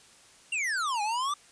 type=exponential two-way sweep; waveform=square; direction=down then up; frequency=2831 to 812 to 1202 Hz; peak=-28 dBFS; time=0.52-1.34 s; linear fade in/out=5 ms; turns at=1.02 s; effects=white hiss -56 dBFS RMS until 1.51 s + resampled to 22050 Hz